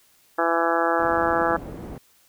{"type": "harmonic tone", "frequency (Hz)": 167.3, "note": "E3", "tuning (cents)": 26, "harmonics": [2, 3, 4, 5, 6, 7, 8, 9, 10], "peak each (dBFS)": [-27, -26, -26, -26, -31, -28, -27, -32, -30], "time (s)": [0.38, 1.57], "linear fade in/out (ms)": 10}
{"type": "low-pass noise", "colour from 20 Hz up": "white", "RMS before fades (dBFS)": -36, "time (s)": [0.99, 1.98], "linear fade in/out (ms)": 2, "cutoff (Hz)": 400, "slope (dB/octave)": 12}
{"effects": ["white hiss -59 dBFS RMS until 2.28 s"]}